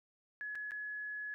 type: tone with dropouts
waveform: sine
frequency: 1695 Hz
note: G#6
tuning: 35 cents sharp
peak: -39 dBFS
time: 0.41-1.34 s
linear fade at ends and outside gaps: 0 ms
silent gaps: 0.551-0.555 / 0.709-0.718 s
effects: none